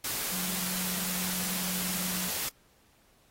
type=tone in noise; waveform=sine; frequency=182.5 Hz; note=F#3; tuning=24 cents flat; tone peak=-38 dBFS; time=0.32-2.29 s; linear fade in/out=5 ms; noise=white; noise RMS=-33 dBFS; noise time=0.04-2.49 s; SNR=-8 dB; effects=pink hiss -65 dBFS RMS until 3.3 s + AAC 48 kbps